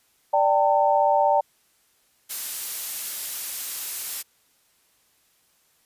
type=chord; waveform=sine; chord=D suspended fourth; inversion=none; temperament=equal with one note detuned; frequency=587.3 / 784 / 900 Hz; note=D5 / G5 / A5; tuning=0 / 0 / +39 cents; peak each=-21 dBFS; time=0.33-1.41 s; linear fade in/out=10 ms
type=noise; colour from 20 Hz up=blue; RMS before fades=-29 dBFS; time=2.29-4.23 s; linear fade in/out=20 ms
effects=white hiss -64 dBFS RMS until 5.85 s + resampled to 32000 Hz